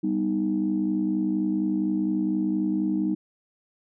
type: chord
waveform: sine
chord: G augmented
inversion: none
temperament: equal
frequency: 196 / 246.9 / 311.1 Hz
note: G3 / B3 / D#4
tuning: 0 / 0 / 0 cents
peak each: -26 / -30 / -24 dBFS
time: 0.03-3.15 s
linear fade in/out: 10 ms
effects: tanh soft clip ceiling -14 dBFS